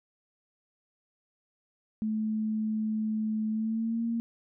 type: tone with pitch glide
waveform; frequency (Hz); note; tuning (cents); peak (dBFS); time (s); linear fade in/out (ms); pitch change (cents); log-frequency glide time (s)
sine; 217 to 231.2; A3 to A#3; -24 to -14; -27; 2.02-4.2; 0; +110; 3.5-4.04
effects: none